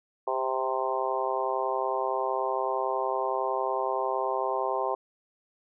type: harmonic tone with a mistuned harmonic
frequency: 130.81 Hz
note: C3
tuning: in tune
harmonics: 3 / 4 / 5 / 6 / 7 / 8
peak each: -33 / -33 / -33 / -33 / -33 / -33 dBFS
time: 0.27-4.95 s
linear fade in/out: 5 ms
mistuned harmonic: 3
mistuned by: +17 cents
effects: none